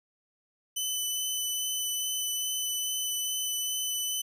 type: tone with vibrato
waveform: 15% pulse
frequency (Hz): 3008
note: F#7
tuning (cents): +28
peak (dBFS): -22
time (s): 0.76-4.22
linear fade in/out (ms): 10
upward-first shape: sine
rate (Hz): 2.4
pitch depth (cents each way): 9
effects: none